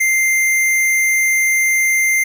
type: tone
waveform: square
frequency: 2093 Hz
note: C7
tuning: in tune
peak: -13 dBFS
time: 0-2.24 s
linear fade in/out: 10 ms
effects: none